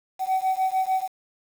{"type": "beating tone pair", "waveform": "sine", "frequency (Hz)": [753, 759.7], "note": ["F#5", "F#5"], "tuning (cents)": [30, 46], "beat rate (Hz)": 6.7, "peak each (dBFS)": -22, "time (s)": [0.19, 1.08], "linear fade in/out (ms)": 50, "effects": ["tanh soft clip ceiling -18 dBFS", "7-bit"]}